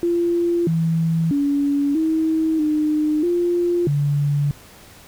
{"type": "tone with pitch steps", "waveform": "sine", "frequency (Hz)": [344.1, 163.8, 284.1, 319.2, 304.2, 349.1, 144.1], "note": ["F4", "E3", "C#4", "D#4", "D#4", "F4", "D3"], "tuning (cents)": [-26, -11, 43, 44, -39, -1, -33], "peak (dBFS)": -16, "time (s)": [0.03, 4.51], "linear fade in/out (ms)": 0, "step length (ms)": 640, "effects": ["pink hiss -45 dBFS RMS until 5.07 s"]}